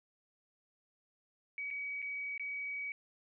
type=tone with dropouts; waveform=sine; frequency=2268 Hz; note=C#7; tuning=39 cents sharp; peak=-37 dBFS; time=1.58-2.92 s; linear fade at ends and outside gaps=1 ms; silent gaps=1.704-1.71 / 2.019-2.025 / 2.378-2.396 s; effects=none